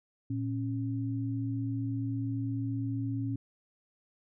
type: tone pair together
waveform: sine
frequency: 114.35 / 274.1 Hz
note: A#2 / C#4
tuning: -33 / -19 cents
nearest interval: octave + minor third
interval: 1514 cents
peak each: -32 / -34 dBFS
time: 0.3-3.36 s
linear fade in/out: 5 ms
effects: none